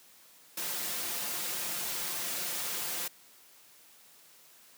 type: noise with comb filter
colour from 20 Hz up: white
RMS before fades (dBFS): -35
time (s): 0.57-3.08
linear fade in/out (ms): 5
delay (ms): 5.7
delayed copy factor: +0.5
effects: white hiss -58 dBFS RMS until 4.77 s + high-pass 150 Hz 12 dB/octave